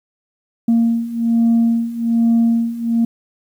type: beating tone pair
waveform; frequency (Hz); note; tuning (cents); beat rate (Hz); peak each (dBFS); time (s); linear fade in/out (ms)
sine; 230.3 / 231.5; A#3 / A#3; -21 / -12; 1.2; -16 / -13; 0.68-3.05; 5
effects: tanh soft clip ceiling -8 dBFS + 8-bit